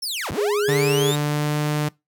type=linear two-way sweep; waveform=sawtooth; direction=down then up; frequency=5588 to 58.27 to 3784 Hz; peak=-22 dBFS; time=0.02-1.16 s; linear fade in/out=10 ms; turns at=0.31 s
type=tone; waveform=sine; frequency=413.6 Hz; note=G#4; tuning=7 cents flat; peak=-19 dBFS; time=0.37-1.12 s; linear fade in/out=10 ms
type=tone with pitch glide; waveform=sawtooth; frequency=146.83 to 149.66 Hz; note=D3 to D3; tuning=0 to +33 cents; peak=-16 dBFS; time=0.68-1.89 s; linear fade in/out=10 ms; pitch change=+33 cents; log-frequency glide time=1.04-1.61 s
effects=noise-tail reverb RT60 0.2 s tail -22 dB re dry